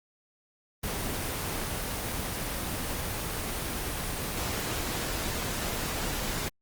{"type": "noise", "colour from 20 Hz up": "pink", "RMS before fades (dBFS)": -32, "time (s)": [0.83, 6.49], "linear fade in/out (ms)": 10, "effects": ["Opus 24 kbps"]}